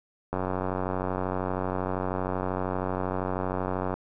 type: click train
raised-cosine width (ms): 1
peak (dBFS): -15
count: 336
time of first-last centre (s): 0.33-3.94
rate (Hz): 92.8
effects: none